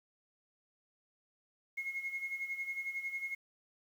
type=tone with tremolo; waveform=sine; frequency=2162 Hz; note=C#7; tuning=44 cents flat; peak=-33 dBFS; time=1.77-3.35 s; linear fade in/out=10 ms; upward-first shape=sine; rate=11 Hz; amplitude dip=70%; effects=tanh soft clip ceiling -30 dBFS + 10-bit